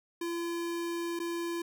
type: tone with dropouts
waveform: square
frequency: 340.4 Hz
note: F4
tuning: 44 cents flat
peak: -33 dBFS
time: 0.21-1.62 s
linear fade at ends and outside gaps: 5 ms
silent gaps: 1.192-1.199 s
effects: none